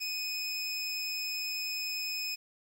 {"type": "tone pair together", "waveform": "square", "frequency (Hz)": [2489, 5218], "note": ["D#7", "E8"], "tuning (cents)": [0, -18], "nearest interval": "octave + minor second", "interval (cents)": 1282, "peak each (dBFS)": [-37, -36], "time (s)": [0, 2.36], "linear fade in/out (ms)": 20, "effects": ["10-bit"]}